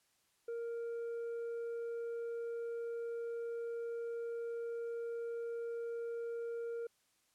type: tone with tanh clipping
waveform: triangle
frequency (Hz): 466.2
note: A#4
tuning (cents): 0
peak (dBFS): -39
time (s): 0.48-6.87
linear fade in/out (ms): 5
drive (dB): 8
effects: white hiss -75 dBFS RMS until 7.34 s + low-pass 11000 Hz 12 dB/octave